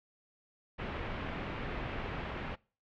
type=low-pass noise; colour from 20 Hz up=pink; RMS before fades=-39 dBFS; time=0.78-2.56 s; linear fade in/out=20 ms; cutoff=2800 Hz; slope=24 dB/octave; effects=noise-tail reverb RT60 0.4 s tail -25 dB re dry